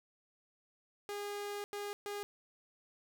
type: tone bursts at uneven times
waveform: sawtooth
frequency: 408.8 Hz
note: G#4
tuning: 27 cents flat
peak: -35 dBFS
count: 3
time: 1.09-1.64 / 1.73-1.93 / 2.06-2.23 s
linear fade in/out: 0 ms
effects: none